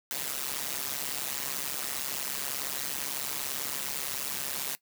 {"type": "noise with amplitude modulation", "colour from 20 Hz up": "white", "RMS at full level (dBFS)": -30, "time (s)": [0.11, 4.75], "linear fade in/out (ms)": 0, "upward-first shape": "sine", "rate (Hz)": 138, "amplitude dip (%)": 95, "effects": ["noise-tail reverb RT60 0.1 s tail -18 dB re dry", "high-pass 100 Hz 12 dB/octave"]}